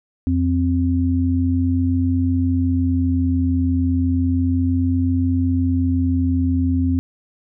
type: tone pair together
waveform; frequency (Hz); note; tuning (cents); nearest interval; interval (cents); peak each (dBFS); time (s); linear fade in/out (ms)
sine; 87.31 / 261.6; F2 / C4; 0 / 0; octave + perfect fifth; 1900; -18; 0.27-6.99; 0
effects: none